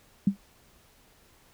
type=tone with exponential decay; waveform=sine; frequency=197.6 Hz; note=G3; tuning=14 cents sharp; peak=-15 dBFS; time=0.27-0.37 s; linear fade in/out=5 ms; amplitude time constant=20 ms; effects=pink hiss -60 dBFS RMS until 1.53 s